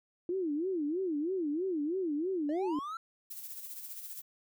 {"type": "tone with vibrato", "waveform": "sine", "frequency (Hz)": 333.2, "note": "E4", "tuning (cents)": 19, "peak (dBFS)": -30, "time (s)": [0.29, 2.79], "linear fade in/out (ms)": 2, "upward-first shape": "sine", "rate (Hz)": 3.1, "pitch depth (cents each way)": 250}
{"type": "linear sweep", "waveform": "triangle", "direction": "up", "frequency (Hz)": [571, 1364], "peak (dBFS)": -35, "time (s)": [2.49, 2.97], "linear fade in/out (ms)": 2}
{"type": "noise with tremolo", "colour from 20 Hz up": "violet", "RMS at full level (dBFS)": -42, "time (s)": [3.3, 4.22], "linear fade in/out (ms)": 10, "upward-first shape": "sine", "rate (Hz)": 15, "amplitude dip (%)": 50}
{"effects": []}